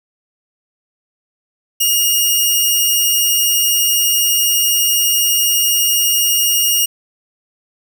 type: tone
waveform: 10% pulse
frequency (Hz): 2852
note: F7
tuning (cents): +36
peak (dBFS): -3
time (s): 1.8-6.86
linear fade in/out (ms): 10
effects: none